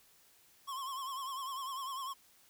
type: tone with vibrato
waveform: square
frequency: 1072 Hz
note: C6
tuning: 42 cents sharp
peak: -39 dBFS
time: 0.67-2.14 s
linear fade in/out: 20 ms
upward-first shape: sine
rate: 10 Hz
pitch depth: 80 cents each way
effects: white hiss -65 dBFS RMS until 2.49 s